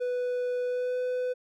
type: tone with pitch glide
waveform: triangle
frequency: 494.9 to 501.2 Hz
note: B4 to B4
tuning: +4 to +25 cents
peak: -25 dBFS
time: 0-1.34 s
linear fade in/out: 20 ms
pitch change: +21 cents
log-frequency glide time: 0.66-0.98 s
effects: none